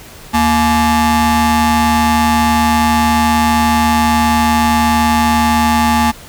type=ring-modulated tone; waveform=35% pulse; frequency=311.1 Hz; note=D#4; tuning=in tune; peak=-5 dBFS; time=0.33-6.12 s; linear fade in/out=20 ms; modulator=544 Hz; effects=pink hiss -36 dBFS RMS until 6.28 s